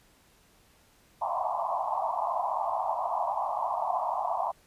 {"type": "band-pass noise", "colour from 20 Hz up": "pink", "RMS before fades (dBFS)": -30, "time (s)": [1.21, 4.52], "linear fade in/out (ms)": 10, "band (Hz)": [640, 1100], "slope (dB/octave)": 96, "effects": ["pink hiss -62 dBFS RMS until 4.66 s", "resampled to 32000 Hz"]}